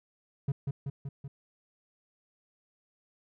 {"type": "tone with echo", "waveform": "triangle", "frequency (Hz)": 138.59, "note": "C#3", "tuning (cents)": 0, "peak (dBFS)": -24, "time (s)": [0.48, 0.52], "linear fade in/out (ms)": 5, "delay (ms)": 190, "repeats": 4, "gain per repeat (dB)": -3, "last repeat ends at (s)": 1.28, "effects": []}